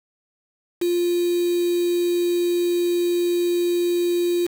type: tone with quantisation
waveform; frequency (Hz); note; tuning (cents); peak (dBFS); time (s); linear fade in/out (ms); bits
sine; 349.2; F4; 0; -18; 0.81-4.47; 10; 5
effects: none